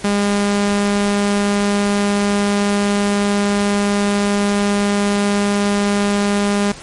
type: tone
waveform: sawtooth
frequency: 203 Hz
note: G#3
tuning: 39 cents flat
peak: -10 dBFS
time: 0.04-6.72 s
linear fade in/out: 5 ms
effects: pink hiss -35 dBFS RMS until 6.82 s + MP3 48 kbps